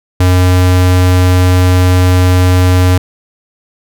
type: tone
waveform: square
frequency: 91 Hz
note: F#2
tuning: 28 cents flat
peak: -6 dBFS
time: 0.2-2.98 s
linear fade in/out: 5 ms
effects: none